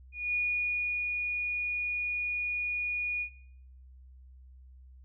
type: tone with ADSR envelope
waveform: sine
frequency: 2450 Hz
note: D#7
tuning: 27 cents flat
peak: -26 dBFS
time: 0.12-3.3 s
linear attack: 220 ms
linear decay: 720 ms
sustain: -3 dB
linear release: 86 ms
effects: noise-tail reverb RT60 0.8 s tail -24 dB re dry + added 64 Hz sine -50 dBFS peak until 5.04 s